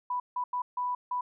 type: tone bursts at uneven times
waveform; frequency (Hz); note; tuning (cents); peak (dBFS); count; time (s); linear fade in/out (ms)
sine; 989; B5; +2; -28; 5; 0.1-0.2 / 0.36-0.44 / 0.53-0.62 / 0.77-0.95 / 1.11-1.21; 5
effects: none